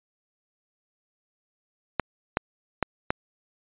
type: clicks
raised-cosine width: 0.5 ms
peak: -7 dBFS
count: 4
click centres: 1.997 / 2.371 / 2.827 / 3.105 s
effects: resampled to 8000 Hz